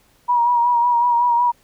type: tone with vibrato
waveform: sine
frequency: 958 Hz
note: A#5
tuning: 47 cents sharp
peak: -13 dBFS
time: 0.28-1.52 s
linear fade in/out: 20 ms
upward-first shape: sine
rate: 5.4 Hz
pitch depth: 37 cents each way
effects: pink hiss -57 dBFS RMS until 1.63 s